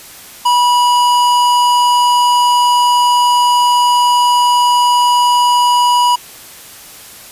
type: tone with tanh clipping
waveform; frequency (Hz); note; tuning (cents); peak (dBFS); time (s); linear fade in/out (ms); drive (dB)
sine; 975; B5; -23; -10; 0.45-6.16; 10; 18
effects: white hiss -35 dBFS RMS until 7.31 s + resampled to 32000 Hz